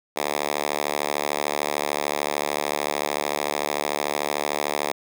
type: tone with high-pass filter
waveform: 5% pulse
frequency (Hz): 73.42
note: D2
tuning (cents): 0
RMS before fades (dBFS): -26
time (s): 0.16-4.92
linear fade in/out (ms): 5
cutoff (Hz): 470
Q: 0.7
effects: none